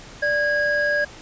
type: tone pair together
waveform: triangle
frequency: 587.3 / 1642.5 Hz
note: D5 / G#6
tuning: 0 / -20 cents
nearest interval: octave + tritone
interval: 1780 cents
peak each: -21 / -18 dBFS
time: 0.22-1.05 s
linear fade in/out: 10 ms
effects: pink hiss -42 dBFS RMS until 1.21 s + resampled to 16000 Hz